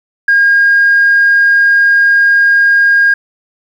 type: tone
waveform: sine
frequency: 1622 Hz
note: G#6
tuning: 41 cents flat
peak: -4 dBFS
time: 0.28-3.14 s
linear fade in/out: 5 ms
effects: tanh soft clip ceiling -1 dBFS + 7-bit